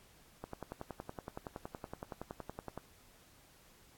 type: click train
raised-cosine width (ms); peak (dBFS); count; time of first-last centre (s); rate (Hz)
1; -27; 26; 0.44-2.776; 10.7
effects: pink hiss -63 dBFS RMS until 3.97 s + AAC 64 kbps